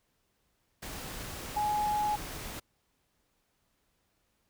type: tone in noise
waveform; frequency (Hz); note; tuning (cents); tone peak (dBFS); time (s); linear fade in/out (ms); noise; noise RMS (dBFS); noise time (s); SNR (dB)
sine; 839; G#5; +17; -27; 1.56-2.16; 10; pink; -41; 0.82-2.6; +11
effects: pink hiss -75 dBFS RMS until 4.49 s